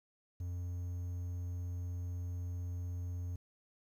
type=tone; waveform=triangle; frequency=88.4 Hz; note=F2; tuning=22 cents sharp; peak=-35 dBFS; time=0.4-3.36 s; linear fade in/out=5 ms; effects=11-bit